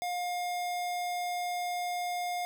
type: tone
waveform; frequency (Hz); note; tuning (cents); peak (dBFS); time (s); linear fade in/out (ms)
square; 711; F5; +31; -32; 0.02-2.45; 0
effects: none